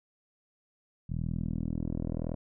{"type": "tone with low-pass filter sweep", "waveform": "10% pulse", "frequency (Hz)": 40.77, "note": "E1", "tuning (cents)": -18, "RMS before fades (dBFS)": -33, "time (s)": [1.09, 2.35], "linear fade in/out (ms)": 10, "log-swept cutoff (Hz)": [150, 550], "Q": 1.6, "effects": []}